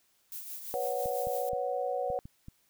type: noise with tremolo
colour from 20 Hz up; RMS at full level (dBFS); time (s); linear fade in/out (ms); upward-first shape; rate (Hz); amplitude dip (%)
violet; -40; 0.32-1.49; 0; sine; 6; 45
type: chord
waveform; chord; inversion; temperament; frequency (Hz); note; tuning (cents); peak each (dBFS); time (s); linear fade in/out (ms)
sine; B suspended second; none; equal; 493.9 / 554.4 / 740; B4 / C#5 / F#5; 0 / 0 / 0; -34; 0.74-2.19; 0
type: clicks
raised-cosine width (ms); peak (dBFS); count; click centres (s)
5; -32; 6; 1.058 / 1.271 / 1.533 / 2.102 / 2.255 / 2.484
effects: white hiss -70 dBFS RMS until 2.69 s